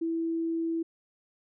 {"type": "tone", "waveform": "sine", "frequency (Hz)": 329.6, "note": "E4", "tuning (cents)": 0, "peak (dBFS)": -27, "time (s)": [0.01, 0.83], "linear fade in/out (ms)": 10, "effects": []}